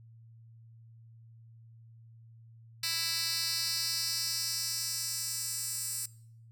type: tone with high-pass filter sweep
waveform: 10% pulse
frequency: 329.8 Hz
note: E4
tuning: 1 cent sharp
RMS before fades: -34 dBFS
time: 2.83-6.06 s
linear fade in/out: 5 ms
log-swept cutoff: 3700 to 8000 Hz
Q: 2
effects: noise-tail reverb RT60 0.7 s tail -22 dB re dry + added 114 Hz sine -52 dBFS peak until 6.51 s